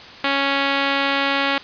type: tone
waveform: 5% pulse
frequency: 277.2 Hz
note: C#4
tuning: in tune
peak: -6 dBFS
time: 0.24-1.58 s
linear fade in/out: 2 ms
effects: white hiss -39 dBFS RMS until 1.63 s + resampled to 11025 Hz